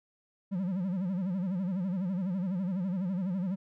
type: tone with vibrato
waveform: triangle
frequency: 185.3 Hz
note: F#3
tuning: 3 cents sharp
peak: -27 dBFS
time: 0.51-3.56 s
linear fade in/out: 20 ms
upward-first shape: sine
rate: 12 Hz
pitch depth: 130 cents each way
effects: none